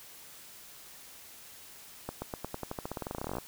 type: accelerating click train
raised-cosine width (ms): 1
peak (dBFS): -21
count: 25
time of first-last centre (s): 2.09-3.384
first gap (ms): 130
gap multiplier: 0.91
effects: white hiss -51 dBFS RMS until 3.47 s